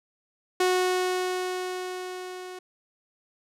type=tone with level ramp; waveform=sawtooth; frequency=366.6 Hz; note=F#4; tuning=16 cents flat; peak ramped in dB=-16 to -34 dBFS; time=0.6-2.59 s; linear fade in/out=5 ms; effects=low-pass 11000 Hz 12 dB/octave